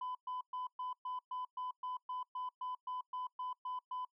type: tone bursts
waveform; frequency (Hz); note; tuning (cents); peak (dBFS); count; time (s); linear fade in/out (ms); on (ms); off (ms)
sine; 1005; B5; +30; -37; 16; 0.01-4.05; 5; 140; 120
effects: noise-tail reverb RT60 0.1 s tail -23 dB re dry + tanh soft clip ceiling -36 dBFS